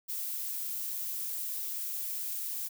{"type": "noise", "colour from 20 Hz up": "violet", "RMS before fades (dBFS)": -36, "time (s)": [0.08, 2.69], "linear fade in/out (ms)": 20, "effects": []}